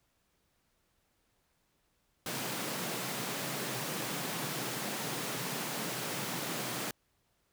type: high-pass noise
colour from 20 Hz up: pink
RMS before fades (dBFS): -37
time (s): 2.26-6.91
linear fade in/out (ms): 2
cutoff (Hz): 120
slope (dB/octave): 96
effects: pink hiss -75 dBFS RMS until 7.52 s